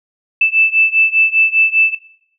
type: beating tone pair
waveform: sine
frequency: 2637 / 2642 Hz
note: E7 / E7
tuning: 0 / +3 cents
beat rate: 5 Hz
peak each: -13 dBFS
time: 0.41-1.95 s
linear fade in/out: 5 ms
effects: noise-tail reverb RT60 0.7 s tail -18 dB re dry